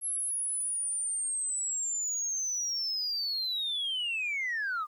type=linear sweep; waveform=sine; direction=down; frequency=11140 to 1180 Hz; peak=-28 dBFS; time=0.01-4.87 s; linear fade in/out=50 ms; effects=tanh soft clip ceiling -27 dBFS + 11-bit